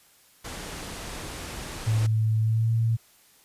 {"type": "low-pass noise", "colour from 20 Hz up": "pink", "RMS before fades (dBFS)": -37, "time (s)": [0.44, 2.07], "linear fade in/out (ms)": 10, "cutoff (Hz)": 11000, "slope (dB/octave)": 24}
{"type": "tone with pitch glide", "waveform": "sine", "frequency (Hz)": [110, 113.81], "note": ["A2", "A#2"], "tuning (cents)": [0, -41], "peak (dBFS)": -20, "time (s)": [1.86, 2.97], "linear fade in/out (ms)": 20, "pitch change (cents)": 59, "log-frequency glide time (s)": [2.41, 2.71]}
{"effects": ["white hiss -58 dBFS RMS until 3.44 s", "resampled to 32000 Hz"]}